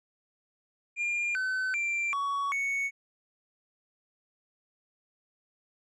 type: tone with pitch steps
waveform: triangle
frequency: 2405 / 1520 / 2360 / 1122 / 2219 Hz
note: D7 / F#6 / D7 / C#6 / C#7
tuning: +41 / +46 / +8 / +21 / +1 cents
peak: -26 dBFS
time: 0.96-2.91 s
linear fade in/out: 50 ms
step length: 390 ms
effects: resampled to 24000 Hz